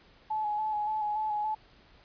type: tone with vibrato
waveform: sine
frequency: 851 Hz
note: G#5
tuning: 42 cents sharp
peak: -28 dBFS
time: 0.3-1.55 s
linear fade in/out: 10 ms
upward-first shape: square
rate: 3.5 Hz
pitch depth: 25 cents each way
effects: pink hiss -59 dBFS RMS until 2.04 s + resampled to 11025 Hz